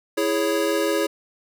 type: chord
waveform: square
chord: C# minor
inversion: first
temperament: equal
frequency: 329.6 / 415.3 / 554.4 Hz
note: E4 / G#4 / C#5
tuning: 0 / 0 / 0 cents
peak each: -25 dBFS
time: 0.17-1.07 s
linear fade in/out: 10 ms
effects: none